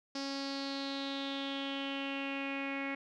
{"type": "tone with low-pass filter sweep", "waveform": "sawtooth", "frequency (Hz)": 275.2, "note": "C#4", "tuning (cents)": -12, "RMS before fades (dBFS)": -38, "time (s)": [0.15, 2.95], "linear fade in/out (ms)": 5, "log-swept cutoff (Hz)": [5100, 2200], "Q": 6, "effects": []}